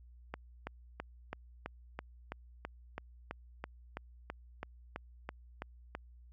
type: click train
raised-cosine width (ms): 0.5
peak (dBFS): -24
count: 18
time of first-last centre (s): 0.34-5.951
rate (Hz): 3.03
effects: added 60 Hz sine -54 dBFS peak until 6.32 s